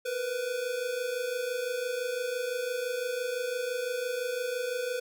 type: tone pair together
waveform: square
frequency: 474.1 / 500 Hz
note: A#4 / B4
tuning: +29 / +21 cents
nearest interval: minor second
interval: 92 cents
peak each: -37 / -32 dBFS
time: 0.05-5 s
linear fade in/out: 10 ms
effects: none